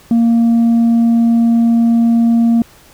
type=tone; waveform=sine; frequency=232 Hz; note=A#3; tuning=8 cents flat; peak=-5 dBFS; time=0.11-2.62 s; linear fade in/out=2 ms; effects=tanh soft clip ceiling -7 dBFS + pink hiss -44 dBFS RMS until 2.93 s